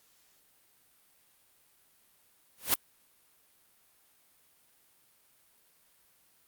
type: noise with exponential growth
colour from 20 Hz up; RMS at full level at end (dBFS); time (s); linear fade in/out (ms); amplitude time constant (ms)
white; -21; 2.58-2.74; 0; 33
effects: white hiss -66 dBFS RMS until 6.47 s + Opus 48 kbps